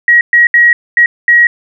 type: tone bursts at uneven times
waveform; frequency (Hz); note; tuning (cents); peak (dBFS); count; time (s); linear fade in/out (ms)
sine; 1902; A#6; +34; -3; 5; 0.08-0.21 / 0.33-0.47 / 0.54-0.73 / 0.97-1.06 / 1.28-1.47; 2
effects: none